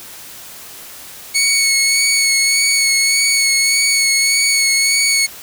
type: tone with vibrato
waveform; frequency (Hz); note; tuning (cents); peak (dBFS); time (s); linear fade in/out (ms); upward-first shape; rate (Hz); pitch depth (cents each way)
15% pulse; 2213; C#7; -3; -5; 1.34-5.27; 20; sine; 1.7; 22
effects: white hiss -35 dBFS RMS until 5.42 s